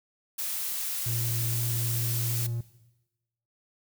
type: noise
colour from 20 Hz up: blue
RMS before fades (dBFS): -32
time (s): 0.38-2.47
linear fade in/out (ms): 10
type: tone with pitch glide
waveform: triangle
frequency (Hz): 116.54 to 117.42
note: A#2 to A#2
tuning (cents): 0 to +13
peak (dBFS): -27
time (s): 1.06-2.61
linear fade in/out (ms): 5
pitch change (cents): +13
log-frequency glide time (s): 1.34-2.3
effects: noise-tail reverb RT60 1.0 s tail -17 dB re dry